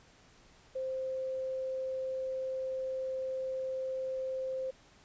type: tone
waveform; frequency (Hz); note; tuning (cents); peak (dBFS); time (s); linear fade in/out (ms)
sine; 523.3; C5; 0; -33; 0.75-4.71; 10
effects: pink hiss -61 dBFS RMS until 5.04 s + resampled to 16000 Hz